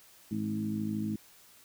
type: harmonic tone with a mistuned harmonic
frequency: 53.2 Hz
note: G#1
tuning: 42 cents sharp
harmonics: 2 / 3 / 4 / 5 / 6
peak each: -40 / -43 / -32 / -42 / -38 dBFS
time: 0.31-1.16 s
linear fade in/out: 5 ms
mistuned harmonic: 3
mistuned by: +19 cents
effects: white hiss -58 dBFS RMS until 1.64 s